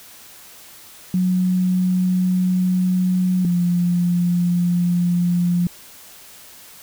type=tone pair in turn; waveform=sine; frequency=183.2 / 175.54 Hz; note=F#3 / F3; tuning=-17 / +9 cents; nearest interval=minor second; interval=74 cents; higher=first; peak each=-15 dBFS; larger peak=neither; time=1.14-3.45 / 3.45-5.67 s; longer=first; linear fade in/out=2 ms; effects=white hiss -43 dBFS RMS until 6.82 s